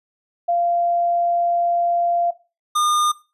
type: tone pair in turn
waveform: sine / square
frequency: 692 / 1213.9 Hz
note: F5 / D#6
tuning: -16 / -43 cents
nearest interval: minor seventh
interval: 973 cents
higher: second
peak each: -16 / -17 dBFS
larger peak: first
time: 0.48-2.31 / 2.75-3.12 s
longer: first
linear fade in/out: 10 ms
effects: noise-tail reverb RT60 0.3 s tail -17 dB re dry + resampled to 32000 Hz